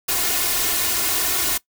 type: noise with comb filter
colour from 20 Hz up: white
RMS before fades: -21 dBFS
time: 0.08-1.58 s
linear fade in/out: 10 ms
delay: 2.8 ms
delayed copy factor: +0.75
effects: noise-tail reverb RT60 0.1 s tail -20 dB re dry